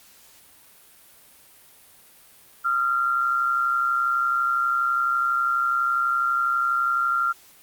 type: tone pair together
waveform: sine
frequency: 1244.5 / 1376.6 Hz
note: D#6 / F6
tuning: 0 / -25 cents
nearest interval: major second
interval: 175 cents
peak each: -29 / -20 dBFS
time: 2.64-7.33 s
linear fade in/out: 20 ms
effects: white hiss -52 dBFS RMS until 7.62 s + Opus 48 kbps